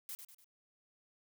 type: noise with echo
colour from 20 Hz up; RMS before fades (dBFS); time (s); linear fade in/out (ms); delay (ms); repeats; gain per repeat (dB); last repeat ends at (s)
blue; -44; 0.09-0.15; 0; 98; 3; -7; 0.444
effects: none